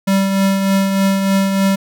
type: tone with tremolo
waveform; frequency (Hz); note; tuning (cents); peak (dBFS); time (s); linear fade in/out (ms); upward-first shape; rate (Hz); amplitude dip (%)
square; 194.6; G3; -12; -11; 0.07-1.76; 10; triangle; 3.3; 45
effects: none